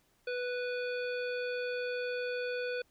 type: harmonic tone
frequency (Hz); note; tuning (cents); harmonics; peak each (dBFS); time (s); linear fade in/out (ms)
493.9; B4; 0; 1 / 3 / 5 / 7 / 9; -34 / -40 / -43 / -51 / -50; 0.27-2.82; 5
effects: pink hiss -71 dBFS RMS until 2.9 s